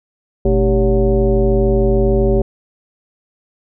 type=tone with frequency modulation; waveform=sine; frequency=220 Hz; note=A3; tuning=in tune; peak=-10 dBFS; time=0.45-2.42 s; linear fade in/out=5 ms; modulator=171 Hz; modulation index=1.8; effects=none